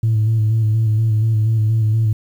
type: tone with vibrato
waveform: sine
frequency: 110 Hz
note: A2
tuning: in tune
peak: -11 dBFS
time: 0.03-2.13 s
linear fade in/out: 5 ms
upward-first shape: square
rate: 4.2 Hz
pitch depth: 32 cents each way
effects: tanh soft clip ceiling -10 dBFS + 8-bit